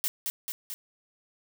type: noise with echo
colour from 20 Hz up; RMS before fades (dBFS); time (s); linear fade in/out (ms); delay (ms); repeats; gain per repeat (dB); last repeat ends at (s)
blue; -28; 0.04-0.08; 0; 220; 3; -3; 0.74
effects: none